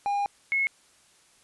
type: tone pair in turn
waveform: triangle / sine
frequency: 810 / 2180 Hz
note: G#5 / C#7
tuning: -43 / -29 cents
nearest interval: octave + perfect fourth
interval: 1714 cents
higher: second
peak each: -22 dBFS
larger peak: neither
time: 0.06-0.26 / 0.52-0.67 s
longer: first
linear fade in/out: 0 ms
effects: white hiss -60 dBFS RMS until 1.43 s + resampled to 24000 Hz